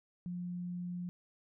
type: tone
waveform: sine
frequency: 177.2 Hz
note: F3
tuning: 25 cents sharp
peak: -37 dBFS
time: 0.26-1.09 s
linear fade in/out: 0 ms
effects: none